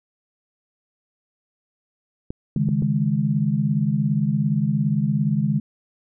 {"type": "clicks", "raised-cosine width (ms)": 3, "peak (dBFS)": -16, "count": 4, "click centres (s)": [2.305, 2.563, 2.688, 2.823]}
{"type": "chord", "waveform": "sine", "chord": "C# suspended second", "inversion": "none", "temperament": "just", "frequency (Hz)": [138.59, 155.92, 207.9], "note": ["C#3", "D#3", "G#3"], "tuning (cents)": [0, 4, 2], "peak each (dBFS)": [-23, -22, -22], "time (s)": [2.56, 5.6], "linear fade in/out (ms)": 5}
{"effects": []}